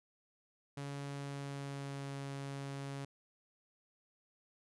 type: tone with pitch glide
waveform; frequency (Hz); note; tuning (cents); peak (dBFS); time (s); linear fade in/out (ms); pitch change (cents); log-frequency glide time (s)
sawtooth; 141 to 138.66; C#3 to C#3; +30 to +1; -37; 0.77-3.05; 5; -29; 1.06-2.17
effects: resampled to 24000 Hz